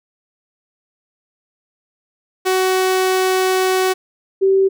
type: tone pair in turn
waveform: sawtooth / sine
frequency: 374.3 / 386.2 Hz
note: F#4 / G4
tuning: +20 / -26 cents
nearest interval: minor second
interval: 54 cents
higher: second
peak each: -10 dBFS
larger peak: neither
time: 2.45-3.94 / 4.41-4.69 s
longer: first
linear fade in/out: 20 ms
effects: none